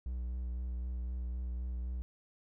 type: tone with vibrato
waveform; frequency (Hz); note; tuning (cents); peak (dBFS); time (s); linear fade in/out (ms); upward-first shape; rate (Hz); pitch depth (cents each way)
triangle; 61.4; B1; -9; -33; 0.06-2.02; 0; sine; 3.9; 26
effects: none